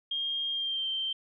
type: tone with pitch glide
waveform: sine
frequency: 3223 to 3133 Hz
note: G7 to G7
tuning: +47 to -2 cents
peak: -29 dBFS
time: 0.11-1.13 s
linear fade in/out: 5 ms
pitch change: -49 cents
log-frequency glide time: 0.51-0.88 s
effects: none